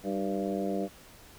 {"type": "harmonic tone with a mistuned harmonic", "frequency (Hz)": 97.9, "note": "G2", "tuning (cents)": -2, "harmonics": [2, 3, 4, 5, 6, 7], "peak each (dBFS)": [-33, -35, -36, -37, -38, -38], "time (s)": [0.03, 0.89], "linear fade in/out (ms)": 50, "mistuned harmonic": 3, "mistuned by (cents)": 54, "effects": ["pink hiss -53 dBFS RMS until 1.38 s"]}